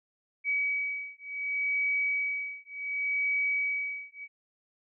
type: beating tone pair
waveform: sine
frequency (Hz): 2272 / 2272.68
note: C#7 / C#7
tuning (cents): +42 / +43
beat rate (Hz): 0.68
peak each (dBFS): -31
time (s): 0.44-4.28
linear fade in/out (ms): 50
effects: none